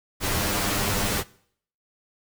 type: noise with comb filter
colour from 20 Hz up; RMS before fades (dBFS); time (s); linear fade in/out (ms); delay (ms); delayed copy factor
pink; -25; 0.2-1.24; 50; 10; +1
effects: noise-tail reverb RT60 0.6 s tail -21 dB re dry